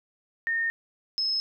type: tone pair in turn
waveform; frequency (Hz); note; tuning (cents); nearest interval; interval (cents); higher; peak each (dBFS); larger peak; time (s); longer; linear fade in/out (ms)
sine; 1832 / 5182; A#6 / E8; -31 / -30; octave + tritone; 1801; second; -24; neither; 0.47-0.7 / 1.18-1.4; first; 0
effects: none